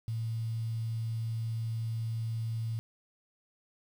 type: tone with quantisation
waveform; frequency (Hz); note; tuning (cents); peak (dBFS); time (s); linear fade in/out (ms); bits
sine; 113.2; A2; +50; -31; 0.08-2.79; 0; 9
effects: none